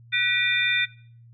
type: tone cluster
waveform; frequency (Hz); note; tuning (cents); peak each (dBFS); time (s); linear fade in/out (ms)
sine; 1494 / 1936 / 2322 / 2406 / 3582; F#6 / B6 / D7 / D7 / A7; +16 / -35 / -20 / +41 / +30; -29 / -26 / -32 / -24 / -26; 0.12-0.86; 20
effects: noise-tail reverb RT60 0.5 s tail -19 dB re dry + added 117 Hz sine -47 dBFS peak until 1.33 s